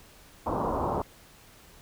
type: low-pass noise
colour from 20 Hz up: white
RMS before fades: -29 dBFS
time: 0.46-1.02 s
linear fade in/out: 5 ms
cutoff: 1100 Hz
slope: 48 dB/octave
effects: pink hiss -54 dBFS RMS until 1.81 s